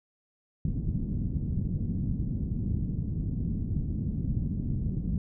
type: low-pass noise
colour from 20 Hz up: white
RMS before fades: -30 dBFS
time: 0.65-5.18 s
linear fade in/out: 2 ms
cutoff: 200 Hz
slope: 24 dB/octave
effects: none